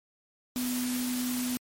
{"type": "tone in noise", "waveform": "sine", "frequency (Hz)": 249.4, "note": "B3", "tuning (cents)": 17, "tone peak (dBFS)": -29, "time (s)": [0.56, 1.57], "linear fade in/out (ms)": 0, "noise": "white", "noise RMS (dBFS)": -36, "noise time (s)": [0.56, 1.57], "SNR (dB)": 4, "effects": ["MP3 64 kbps"]}